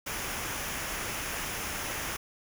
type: noise with comb filter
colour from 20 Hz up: pink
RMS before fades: -35 dBFS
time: 0.06-2.17 s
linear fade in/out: 10 ms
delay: 0.24 ms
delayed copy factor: -0.5
effects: none